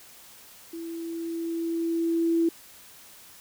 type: tone with level ramp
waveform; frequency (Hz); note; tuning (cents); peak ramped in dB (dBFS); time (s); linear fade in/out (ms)
sine; 332.7; E4; +16; -34 to -19; 0.73-2.49; 5
effects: white hiss -50 dBFS RMS until 3.4 s